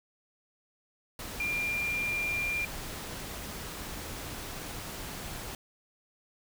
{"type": "tone in noise", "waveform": "sine", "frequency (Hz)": 2391, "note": "D7", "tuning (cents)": 30, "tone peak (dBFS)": -29, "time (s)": [1.4, 2.65], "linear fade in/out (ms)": 2, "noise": "pink", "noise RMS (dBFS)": -40, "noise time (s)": [1.19, 5.55], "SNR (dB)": 8, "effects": []}